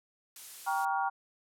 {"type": "noise", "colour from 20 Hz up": "blue", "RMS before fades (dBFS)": -44, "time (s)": [0.36, 0.85], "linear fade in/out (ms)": 2}
{"type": "chord", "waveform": "sine", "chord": "G half-diminished seventh", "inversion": "none", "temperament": "just", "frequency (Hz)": [784, 940.8, 1128.9, 1411.2], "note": ["G5", "Bb5", "Db6", "F6"], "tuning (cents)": [0, 16, 31, 18], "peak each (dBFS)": [-31, -33, -37, -36], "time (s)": [0.66, 1.1], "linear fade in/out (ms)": 20}
{"effects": ["low-pass 12000 Hz 12 dB/octave"]}